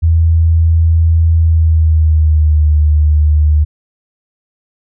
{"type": "tone with pitch glide", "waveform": "sine", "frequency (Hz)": [82, 75.63], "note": ["E2", "D#2"], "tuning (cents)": [-9, -49], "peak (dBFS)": -6, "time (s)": [0.02, 3.65], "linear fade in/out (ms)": 20, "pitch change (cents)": -140, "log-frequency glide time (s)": [1.38, 2.71], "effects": []}